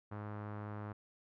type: tone with low-pass filter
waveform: sawtooth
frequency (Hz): 104.6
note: G#2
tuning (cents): +13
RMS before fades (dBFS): -44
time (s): 0.11-0.93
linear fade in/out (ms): 10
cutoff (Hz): 1300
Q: 1.9
effects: none